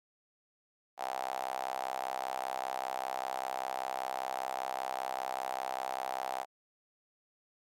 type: tone with high-pass filter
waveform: sawtooth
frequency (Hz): 65.1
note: C2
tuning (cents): -8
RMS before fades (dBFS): -37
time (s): 0.97-6.46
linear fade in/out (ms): 50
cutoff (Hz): 760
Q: 6.5
effects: AAC 64 kbps